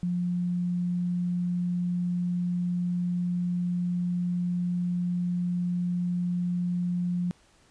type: tone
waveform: sine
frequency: 176.9 Hz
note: F3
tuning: 23 cents sharp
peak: -25 dBFS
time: 0.03-7.31 s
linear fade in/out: 0 ms
effects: pink hiss -61 dBFS RMS until 7.7 s + resampled to 22050 Hz